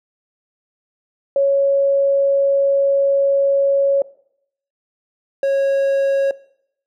sine / triangle tone pair in turn, 554.4 / 549 Hz, C#5 / C#5, 0 / -17 cents, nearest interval unison, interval 17 cents, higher first, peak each -12 dBFS, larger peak neither, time 1.36-4.02 / 5.43-6.31 s, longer first, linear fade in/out 2 ms, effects noise-tail reverb RT60 0.7 s tail -20 dB re dry

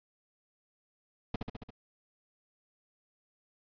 brown noise with echo, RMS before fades -31 dBFS, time 1.34-1.36 s, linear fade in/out 5 ms, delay 69 ms, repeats 5, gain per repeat -3 dB, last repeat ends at 1.705 s, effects resampled to 11025 Hz

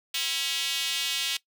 square tone with high-pass filter, 149.9 Hz, D3, 36 cents sharp, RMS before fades -29 dBFS, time 0.14-1.37 s, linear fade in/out 5 ms, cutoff 3200 Hz, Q 2.5, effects noise-tail reverb RT60 0.1 s tail -18 dB re dry

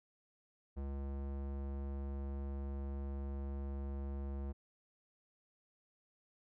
square tone with low-pass filter, 69.1 Hz, C#2, 5 cents flat, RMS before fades -41 dBFS, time 0.76-4.53 s, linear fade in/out 20 ms, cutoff 820 Hz, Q 0.6, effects none

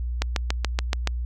click train, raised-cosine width 0.2 ms, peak -6 dBFS, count 7, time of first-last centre 0.22-1.073 s, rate 7.03 Hz, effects added 60 Hz sine -25 dBFS peak until 1.25 s

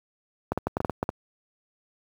clicks, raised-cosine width 1 ms, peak -11 dBFS, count 9, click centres 0.52 / 0.576 / 0.67 / 0.769 / 0.804 / 0.848 / 0.897 / 1.029 / 1.091 s, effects high-pass 60 Hz 12 dB/octave + 8-bit

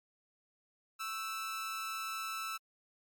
sawtooth tone with amplitude modulation, 1317 Hz, E6, 2 cents flat, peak -31 dBFS, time 0.99-2.58 s, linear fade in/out 20 ms, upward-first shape sine, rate 224 Hz, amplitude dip 55%, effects MP3 96 kbps

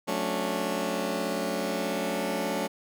15% pulse chord, D major seventh, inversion first, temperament just, 183.54 / 220.2 / 275.3 / 293.7 Hz, F#3 / A3 / C#4 / D4, -14 / +2 / -12 / 0 cents, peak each -27 / -26 / -28 / -29 dBFS, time 0.07-2.68 s, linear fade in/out 20 ms, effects none

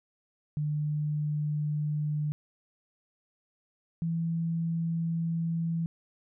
sine tone pair in turn, 149.9 / 165.76 Hz, D3 / E3, +36 / +10 cents, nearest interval major second, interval 174 cents, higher second, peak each -27 dBFS, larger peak neither, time 0.57-2.32 / 4.02-5.86 s, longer second, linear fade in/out 0 ms, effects none

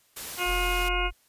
white noise, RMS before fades -37 dBFS, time 0.16-0.89 s, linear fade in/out 10 ms
harmonic tone, 357.2 Hz, F4, 39 cents sharp, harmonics 1 / 2 / 3 / 4 / 6 / 7 / 8, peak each -33 / -33 / -33 / -33 / -33 / -33 / -33 dBFS, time 0.37-1.11 s, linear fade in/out 50 ms
sine tone, 44.31 Hz, F1, 26 cents sharp, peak -28 dBFS, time 0.45-1.13 s, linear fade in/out 50 ms
effects white hiss -64 dBFS RMS until 1.28 s + resampled to 32000 Hz

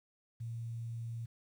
sine tone with quantisation, 115.7 Hz, A#2, 13 cents flat, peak -38 dBFS, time 0.4-1.26 s, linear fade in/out 10 ms, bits 11, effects none

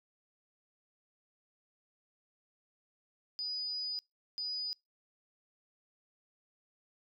sine tone bursts at uneven times, 4952 Hz, D#8, 9 cents flat, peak -35 dBFS, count 2, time 3.39-3.99 / 4.38-4.73 s, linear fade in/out 0 ms, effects noise-tail reverb RT60 0.2 s tail -25 dB re dry

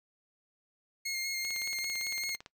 20% pulse tone with vibrato, 2142 Hz, C7, 40 cents sharp, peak -28 dBFS, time 1.05-2.36 s, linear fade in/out 10 ms, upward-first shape square, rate 5.1 Hz, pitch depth 17 cents each way
click train, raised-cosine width 0.2 ms, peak -28 dBFS, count 19, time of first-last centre 1.45-2.461 s, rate 17.8 Hz
effects noise-tail reverb RT60 0.1 s tail -21 dB re dry

